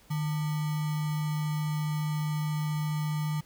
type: tone with sample-and-hold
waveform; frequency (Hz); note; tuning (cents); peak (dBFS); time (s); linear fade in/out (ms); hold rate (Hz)
sine; 152.4; D#3; -36; -27; 0.1-3.41; 10; 1050
effects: pink hiss -59 dBFS RMS until 3.45 s